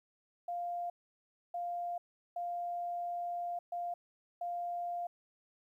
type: tone bursts at uneven times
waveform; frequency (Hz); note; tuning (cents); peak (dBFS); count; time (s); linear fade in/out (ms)
sine; 699; F5; +1; -35; 5; 0.48-0.9 / 1.54-1.98 / 2.36-3.59 / 3.72-3.94 / 4.41-5.07; 5
effects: 12-bit